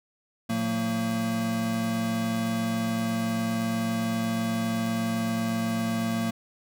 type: tone cluster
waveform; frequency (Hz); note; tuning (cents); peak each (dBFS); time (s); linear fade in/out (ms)
square; 113.3 / 179.5 / 227.4; A#2 / F3 / A#3; -49 / +48 / -43; -35 / -35 / -27; 0.49-6.31; 10
effects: none